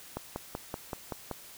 click train, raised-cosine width 1 ms, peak -20 dBFS, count 7, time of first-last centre 0.17-1.313 s, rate 5.25 Hz, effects white hiss -50 dBFS RMS until 1.57 s

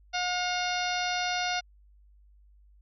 harmonic tone with a mistuned harmonic, 720 Hz, F#5, 47 cents flat, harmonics 1 / 2 / 3 / 4 / 5 / 6 / 7 / 8, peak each -31 / -34 / -36 / -37 / -38 / -39 / -39 / -40 dBFS, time 0.13-1.61 s, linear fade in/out 20 ms, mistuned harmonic 4, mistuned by -51 cents, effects added 50 Hz sine -55 dBFS peak until 2.81 s

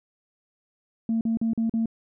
sine tone bursts, 226.4 Hz, A3, 50 cents sharp, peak -20 dBFS, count 5, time 1.09-1.858 s, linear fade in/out 2 ms, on 120 ms, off 42 ms, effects tanh soft clip ceiling -18 dBFS

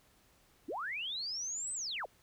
sine linear two-way sweep, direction up then down, 226.9 to 8220 to 339.5 Hz, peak -36 dBFS, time 0.68-2.06 s, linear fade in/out 10 ms, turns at 1.73 s, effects pink hiss -67 dBFS RMS until 2.22 s

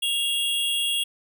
square tone pair together, 2794 / 3323 Hz, F7 / G#7, 0 / 0 cents, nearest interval minor third, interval 300 cents, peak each -27 / -25 dBFS, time 0.02-1.04 s, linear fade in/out 10 ms, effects none

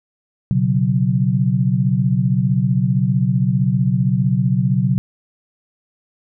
sine chord, B suspended second, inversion none, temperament just, 123.47 / 138.9 / 185.21 Hz, B2 / C#3 / F#3, 0 / +4 / +2 cents, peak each -18 dBFS, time 0.51-4.98 s, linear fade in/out 0 ms, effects none

